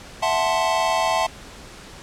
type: chord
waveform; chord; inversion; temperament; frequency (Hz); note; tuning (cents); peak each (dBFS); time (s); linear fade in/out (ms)
square; F# half-diminished seventh; third; equal; 659.3 / 740 / 880 / 1046.5; E5 / F#5 / A5 / C6; 0 / 0 / 0 / 0; -24 / -26 / -24 / -26; 0.22-1.27; 10
effects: pink hiss -41 dBFS RMS until 2.02 s + low-pass 8000 Hz 12 dB/octave